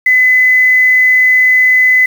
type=tone with quantisation; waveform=sine; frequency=2016 Hz; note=B6; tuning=35 cents sharp; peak=-5 dBFS; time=0.06-2.06 s; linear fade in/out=5 ms; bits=5; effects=none